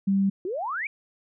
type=tone; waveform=sine; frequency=195.8 Hz; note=G3; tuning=2 cents flat; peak=-19 dBFS; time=0.07-0.3 s; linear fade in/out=10 ms
type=exponential sweep; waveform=sine; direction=up; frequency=340.9 to 2404 Hz; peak=-27 dBFS; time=0.45-0.87 s; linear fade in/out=2 ms
effects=none